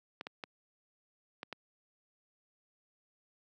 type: clicks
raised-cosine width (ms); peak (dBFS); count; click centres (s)
0.3; -24; 5; 0.211 / 0.269 / 0.438 / 1.431 / 1.527
effects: high-pass 200 Hz 12 dB/octave